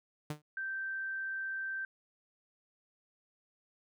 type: tone with exponential decay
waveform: sawtooth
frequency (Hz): 150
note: D3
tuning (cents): +37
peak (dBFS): -30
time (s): 0.3-0.42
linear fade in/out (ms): 5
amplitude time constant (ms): 25
type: tone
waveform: sine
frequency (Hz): 1561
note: G6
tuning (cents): -8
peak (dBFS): -35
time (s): 0.57-1.85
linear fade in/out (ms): 2
effects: none